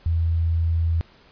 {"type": "tone", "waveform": "sine", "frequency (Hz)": 82.8, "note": "E2", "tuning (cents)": 8, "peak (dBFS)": -18, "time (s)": [0.06, 1.01], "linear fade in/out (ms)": 0, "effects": ["pink hiss -53 dBFS RMS until 1.31 s", "resampled to 11025 Hz"]}